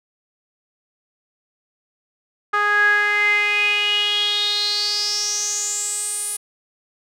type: tone with band-pass filter sweep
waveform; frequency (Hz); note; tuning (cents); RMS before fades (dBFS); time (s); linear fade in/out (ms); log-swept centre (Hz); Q
sawtooth; 414; G#4; -5; -20; 2.53-6.37; 10; 1400 to 10000; 8.3
effects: none